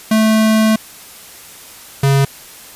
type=tone pair in turn; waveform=square; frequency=218.7 / 137.77 Hz; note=A3 / C#3; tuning=-10 / -10 cents; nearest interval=minor sixth; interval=800 cents; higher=first; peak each=-10 dBFS; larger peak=neither; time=0.11-0.76 / 2.03-2.25 s; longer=first; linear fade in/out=5 ms; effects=white hiss -37 dBFS RMS until 2.75 s + resampled to 32000 Hz